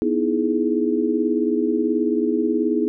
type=chord; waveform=sine; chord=E major seventh; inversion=second; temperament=equal with one note detuned; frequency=246.9 / 311.1 / 329.6 / 419.2 Hz; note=B3 / D#4 / E4 / G#4; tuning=0 / 0 / 0 / +16 cents; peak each=-23 dBFS; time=0.02-2.88 s; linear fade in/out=0 ms; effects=none